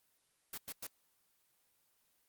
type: noise bursts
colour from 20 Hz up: white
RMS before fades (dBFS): -43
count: 3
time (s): 0.53-0.87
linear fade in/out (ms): 5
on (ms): 48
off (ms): 98
effects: white hiss -75 dBFS RMS until 2.28 s + Opus 24 kbps